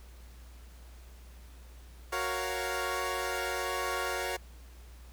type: chord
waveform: 15% pulse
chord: Gb major seventh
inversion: none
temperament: equal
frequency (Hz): 370 / 466.2 / 554.4 / 698.5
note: Gb4 / Bb4 / Db5 / F5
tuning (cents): 0 / 0 / 0 / 0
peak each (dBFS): -30 / -31 / -30 / -33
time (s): 2.12-4.37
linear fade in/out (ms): 10
effects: added 60 Hz sine -48 dBFS peak until 5.12 s + pink hiss -59 dBFS RMS until 5.12 s